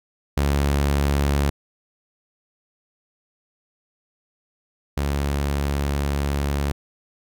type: tone pair in turn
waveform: sawtooth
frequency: 70.9 / 70.9 Hz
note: C#2 / C#2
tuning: +40 / +40 cents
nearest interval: unison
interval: 0 cents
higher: neither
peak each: -14 / -17 dBFS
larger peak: first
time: 0.37-1.5 / 4.97-6.72 s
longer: second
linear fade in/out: 5 ms
effects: none